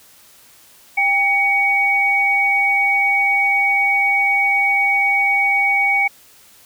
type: tone pair together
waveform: sine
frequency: 794.7 / 2246 Hz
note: G5 / C#7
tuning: +23 / +22 cents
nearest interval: octave + tritone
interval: 1799 cents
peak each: -20 / -14 dBFS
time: 0.97-6.08 s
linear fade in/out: 10 ms
effects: white hiss -48 dBFS RMS until 6.65 s